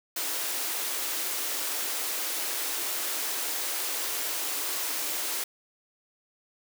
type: high-pass noise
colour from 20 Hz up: white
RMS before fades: -31 dBFS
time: 0.16-5.44 s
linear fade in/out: 5 ms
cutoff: 270 Hz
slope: 96 dB/octave
effects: none